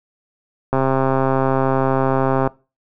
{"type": "click train", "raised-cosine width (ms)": 1, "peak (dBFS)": -4, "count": 233, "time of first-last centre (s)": [0.73, 2.474], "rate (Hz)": 133, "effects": ["noise-tail reverb RT60 0.3 s tail -22 dB re dry"]}